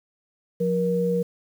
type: tone pair together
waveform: sine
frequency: 177.7 / 474.4 Hz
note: F3 / A#4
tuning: +30 / +30 cents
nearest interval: octave + perfect fourth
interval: 1700 cents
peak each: -24 / -22 dBFS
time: 0.6-1.23 s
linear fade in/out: 10 ms
effects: 8-bit